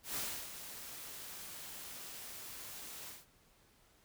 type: noise with ADSR envelope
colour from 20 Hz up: white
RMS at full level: -38 dBFS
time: 0.03-3.26 s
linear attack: 130 ms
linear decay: 310 ms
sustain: -10 dB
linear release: 180 ms
effects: pink hiss -68 dBFS RMS until 4.04 s